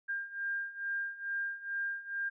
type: beating tone pair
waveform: sine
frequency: 1600 / 1602.3 Hz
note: G6 / G6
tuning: +35 / +37 cents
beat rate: 2.3 Hz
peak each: -39 / -36 dBFS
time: 0.08-2.3 s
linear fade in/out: 20 ms
effects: none